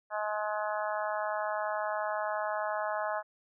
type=harmonic tone; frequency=211.5 Hz; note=G#3; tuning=32 cents sharp; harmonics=3 / 4 / 5 / 6 / 7 / 8; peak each=-34 / -36 / -38 / -40 / -41 / -42 dBFS; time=0.1-3.23 s; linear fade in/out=50 ms; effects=none